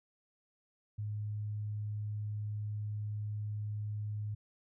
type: tone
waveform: sine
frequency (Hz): 105.2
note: G#2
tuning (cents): +23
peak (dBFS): -35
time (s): 0.98-4.35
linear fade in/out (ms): 10
effects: none